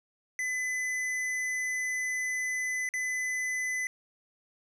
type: tone with dropouts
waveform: square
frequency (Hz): 2011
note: B6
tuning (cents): +31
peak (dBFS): -30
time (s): 0.39-3.87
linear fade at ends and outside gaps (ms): 1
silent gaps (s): 2.89-2.938
effects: low-pass 10000 Hz 12 dB/octave + 10-bit